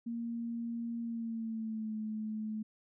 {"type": "tone with pitch glide", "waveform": "sine", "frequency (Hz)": [233.1, 216.2], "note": ["A#3", "A3"], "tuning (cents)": [0, -30], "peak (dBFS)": -35, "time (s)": [0.06, 2.63], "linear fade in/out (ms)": 10, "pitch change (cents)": -130, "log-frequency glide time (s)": [1.01, 1.95], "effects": []}